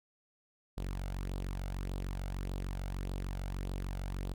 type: tone with flanger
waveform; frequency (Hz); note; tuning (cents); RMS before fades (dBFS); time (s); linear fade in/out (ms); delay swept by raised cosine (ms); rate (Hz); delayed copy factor
sawtooth; 46.67; F#1; +16; -38; 0.77-4.34; 10; 0.23 to 1.43; 1.7; +0.5
effects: none